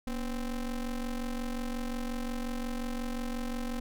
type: ring-modulated tone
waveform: square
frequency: 130.81 Hz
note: C3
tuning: in tune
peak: -30 dBFS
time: 0.07-3.8 s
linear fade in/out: 2 ms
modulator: 108 Hz
effects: none